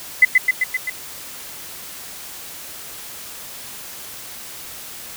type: tone with echo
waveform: sine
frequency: 2020 Hz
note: B6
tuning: 39 cents sharp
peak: -5 dBFS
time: 0.22-0.25 s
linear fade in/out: 5 ms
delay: 130 ms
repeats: 5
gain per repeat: -3 dB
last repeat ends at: 0.9 s
effects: white hiss -35 dBFS RMS until 5.16 s